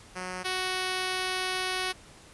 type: tone pair in turn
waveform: 5% pulse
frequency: 183.2 / 371.1 Hz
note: F#3 / F#4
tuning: -17 / +5 cents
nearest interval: octave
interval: 1222 cents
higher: second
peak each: -23 / -17 dBFS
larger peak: second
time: 0.15-0.44 / 0.44-1.93 s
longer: second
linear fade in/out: 20 ms
effects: pink hiss -52 dBFS RMS until 2.33 s + resampled to 24000 Hz